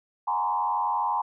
sine tone with frequency modulation, 930 Hz, A#5, 4 cents flat, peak -23 dBFS, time 0.27-1.22 s, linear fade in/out 10 ms, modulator 91.8 Hz, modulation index 1.4, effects none

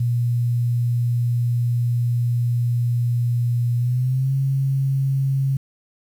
sine tone with pitch glide, 120 to 135.48 Hz, B2 to C#3, -49 to -39 cents, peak -17 dBFS, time 0-5.57 s, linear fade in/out 5 ms, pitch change +210 cents, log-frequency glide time 3.77-4.34 s, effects 8-bit

